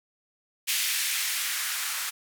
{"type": "noise with band-pass filter sweep", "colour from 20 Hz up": "violet", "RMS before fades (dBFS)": -29, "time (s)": [0.67, 2.11], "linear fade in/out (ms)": 20, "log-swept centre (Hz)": [2400, 1300], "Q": 1.5, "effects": []}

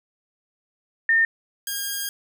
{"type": "tone pair in turn", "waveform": ["sine", "5% pulse"], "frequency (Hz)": [1818, 1621.2], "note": ["A#6", "G#6"], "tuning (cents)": [-44, -42], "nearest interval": "major second", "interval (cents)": 198, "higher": "first", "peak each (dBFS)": -15, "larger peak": "neither", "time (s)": [[1.09, 1.25], [1.67, 2.09]], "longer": "second", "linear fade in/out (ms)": 2, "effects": []}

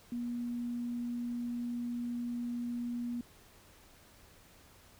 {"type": "tone", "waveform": "sine", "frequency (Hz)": 240, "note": "B3", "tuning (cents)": -49, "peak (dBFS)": -34, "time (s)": [0.12, 3.21], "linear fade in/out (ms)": 2, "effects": ["added 88 Hz sine -68 dBFS peak until 4.99 s", "pink hiss -60 dBFS RMS until 4.99 s"]}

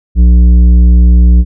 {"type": "tone with tanh clipping", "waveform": "sine", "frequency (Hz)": 60, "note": "B1", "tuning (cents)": -49, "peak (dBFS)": -3, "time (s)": [0.15, 1.45], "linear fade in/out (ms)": 50, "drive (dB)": 9, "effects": []}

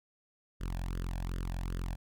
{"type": "tone with flanger", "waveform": "sawtooth", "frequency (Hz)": 44, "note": "F1", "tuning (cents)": 14, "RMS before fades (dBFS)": -36, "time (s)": [0.6, 1.96], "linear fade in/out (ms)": 20, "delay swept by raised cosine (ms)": [0.61, 1.22], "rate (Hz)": 2.6, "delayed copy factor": 0.9, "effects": []}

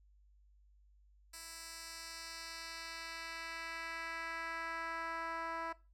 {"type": "tone with band-pass filter sweep", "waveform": "10% pulse", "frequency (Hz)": 329.6, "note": "E4", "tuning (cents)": 0, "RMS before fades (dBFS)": -44, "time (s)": [1.33, 5.73], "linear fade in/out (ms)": 10, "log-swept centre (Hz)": [8500, 980], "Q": 1.1, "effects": ["noise-tail reverb RT60 0.3 s tail -20 dB re dry", "added 50 Hz sine -63 dBFS peak until 5.93 s"]}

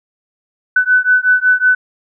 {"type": "beating tone pair", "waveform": "sine", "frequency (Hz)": [1498, 1503.4], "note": ["F#6", "F#6"], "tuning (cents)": [21, 27], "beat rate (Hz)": 5.4, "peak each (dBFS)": -12, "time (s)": [0.76, 1.75], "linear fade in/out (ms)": 5, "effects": []}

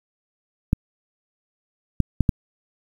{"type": "clicks", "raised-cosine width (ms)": 5, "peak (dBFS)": -4, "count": 4, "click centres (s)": [0.731, 2.003, 2.207, 2.292], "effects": ["7-bit"]}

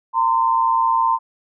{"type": "tone pair together", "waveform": "sine", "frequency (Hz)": [915, 1034.7], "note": ["A#5", "C6"], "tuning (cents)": [-32, -20], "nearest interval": "major second", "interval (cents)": 212, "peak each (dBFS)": -17, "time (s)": [0.13, 1.19], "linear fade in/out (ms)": 50, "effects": []}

